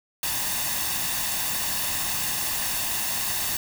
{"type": "noise with comb filter", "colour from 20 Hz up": "white", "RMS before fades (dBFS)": -27, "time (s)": [0.23, 3.57], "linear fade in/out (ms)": 2, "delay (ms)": 1.1, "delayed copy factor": 0.55, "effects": []}